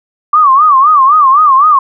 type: tone with vibrato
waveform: sine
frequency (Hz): 1146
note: D6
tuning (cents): -43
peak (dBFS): -3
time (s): 0.33-1.79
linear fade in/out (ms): 5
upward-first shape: sine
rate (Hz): 3.9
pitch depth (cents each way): 160
effects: none